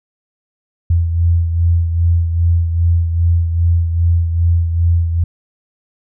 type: beating tone pair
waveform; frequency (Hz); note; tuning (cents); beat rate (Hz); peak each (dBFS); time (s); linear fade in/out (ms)
sine; 84.4 / 86.9; E2 / F2; +41 / -8; 2.5; -11 / -20; 0.9-5.24; 5
effects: none